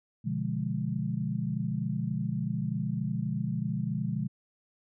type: chord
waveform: sine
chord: B diminished seventh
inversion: none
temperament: equal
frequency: 123.47 / 146.83 / 174.61 / 207.7 Hz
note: B2 / D3 / F3 / Ab3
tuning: 0 / 0 / 0 / 0 cents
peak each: -34 dBFS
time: 0.24-4.28 s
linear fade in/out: 20 ms
effects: none